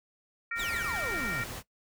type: harmonic tone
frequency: 463.4 Hz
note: A#4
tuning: 10 cents flat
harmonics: 3 / 4 / 5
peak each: -35 / -36 / -37 dBFS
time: 0.51-1.44 s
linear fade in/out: 5 ms
type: noise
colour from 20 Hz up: pink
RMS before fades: -40 dBFS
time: 0.55-1.63 s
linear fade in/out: 50 ms
type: exponential sweep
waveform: 35% pulse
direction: down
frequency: 3955 to 111.9 Hz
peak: -35 dBFS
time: 0.59-1.42 s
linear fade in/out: 5 ms
effects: noise-tail reverb RT60 0.1 s tail -18 dB re dry

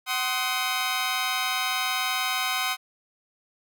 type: chord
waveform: 15% pulse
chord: C diminished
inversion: second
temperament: just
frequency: 753.5 / 1046.5 / 1255.8 Hz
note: Gb5 / C6 / Eb6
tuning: +31 / 0 / +16 cents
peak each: -23 dBFS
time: 0.06-2.77 s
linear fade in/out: 50 ms
effects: none

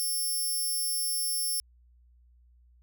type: tone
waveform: 5% pulse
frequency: 5400 Hz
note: E8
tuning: 41 cents sharp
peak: -22 dBFS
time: 0-1.6 s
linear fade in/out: 0 ms
effects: added 60 Hz sine -57 dBFS peak until 2.82 s

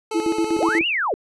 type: tone with vibrato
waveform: 25% pulse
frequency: 433 Hz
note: A4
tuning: 28 cents flat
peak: -21 dBFS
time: 0.11-0.79 s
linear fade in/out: 5 ms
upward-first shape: sine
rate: 17 Hz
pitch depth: 22 cents each way
type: tone with tremolo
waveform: sine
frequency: 331.7 Hz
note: E4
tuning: 11 cents sharp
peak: -17 dBFS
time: 0.14-0.84 s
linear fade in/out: 20 ms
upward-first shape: square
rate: 8.2 Hz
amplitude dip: 80%
type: linear two-way sweep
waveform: sine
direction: up then down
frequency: 344.9 to 2946 to 344.9 Hz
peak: -19 dBFS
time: 0.59-1.14 s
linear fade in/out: 0 ms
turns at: 0.87 s
effects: resampled to 24000 Hz

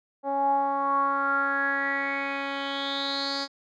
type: tone with low-pass filter sweep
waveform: 10% pulse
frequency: 277.2 Hz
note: C#4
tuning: in tune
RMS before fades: -27 dBFS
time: 0.23-3.48 s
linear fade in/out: 50 ms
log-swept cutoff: 710 to 5000 Hz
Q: 7.6
effects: none

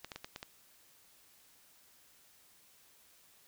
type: clicks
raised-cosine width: 0.2 ms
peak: -25 dBFS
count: 6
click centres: 0.046 / 0.118 / 0.16 / 0.245 / 0.361 / 0.429 s
effects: white hiss -64 dBFS RMS until 3.47 s

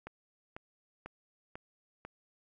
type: click train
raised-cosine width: 0.5 ms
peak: -28 dBFS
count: 5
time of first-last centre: 0.07-2.05 s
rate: 2.02 Hz
effects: none

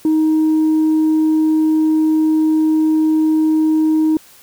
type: tone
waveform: sine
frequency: 313.4 Hz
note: D#4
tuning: 13 cents sharp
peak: -9 dBFS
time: 0.05-4.17 s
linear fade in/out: 2 ms
effects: tanh soft clip ceiling -9 dBFS + white hiss -45 dBFS RMS until 4.42 s

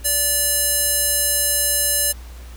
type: tone with band-pass filter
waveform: square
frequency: 580 Hz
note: D5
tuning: 22 cents flat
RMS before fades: -19 dBFS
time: 0.04-2.13 s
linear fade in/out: 20 ms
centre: 11000 Hz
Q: 2
effects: added 60 Hz sine -34 dBFS peak until 2.56 s + pink hiss -46 dBFS RMS until 2.56 s

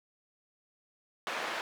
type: band-pass noise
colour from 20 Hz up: white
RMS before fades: -36 dBFS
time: 1.27-1.61 s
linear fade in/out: 0 ms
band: 410 to 2000 Hz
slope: 12 dB/octave
effects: none

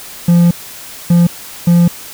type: tone bursts at uneven times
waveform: triangle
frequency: 172.5 Hz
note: F3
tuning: 21 cents flat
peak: -3 dBFS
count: 3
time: 0.28-0.51 / 1.1-1.27 / 1.67-1.88 s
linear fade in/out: 5 ms
effects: white hiss -31 dBFS RMS until 2.13 s

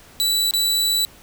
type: tone with dropouts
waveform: sawtooth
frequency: 3951 Hz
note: B7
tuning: in tune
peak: -14 dBFS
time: 0.2-1.05 s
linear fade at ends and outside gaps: 0 ms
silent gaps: 0.509-0.537 s
effects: pink hiss -47 dBFS RMS until 1.22 s

